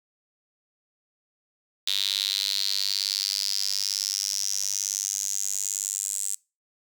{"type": "tone with high-pass filter sweep", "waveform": "sawtooth", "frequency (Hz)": 98.9, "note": "G2", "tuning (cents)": 16, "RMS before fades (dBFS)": -28, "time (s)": [1.87, 6.35], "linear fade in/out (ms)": 5, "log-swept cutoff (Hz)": [3700, 7800], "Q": 6.5, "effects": ["noise-tail reverb RT60 0.3 s tail -26 dB re dry"]}